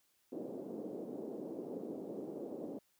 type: band-pass noise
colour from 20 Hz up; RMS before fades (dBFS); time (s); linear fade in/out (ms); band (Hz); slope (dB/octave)
pink; -44; 0.32-2.79; 5; 240 to 510; 24
effects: white hiss -75 dBFS RMS until 2.99 s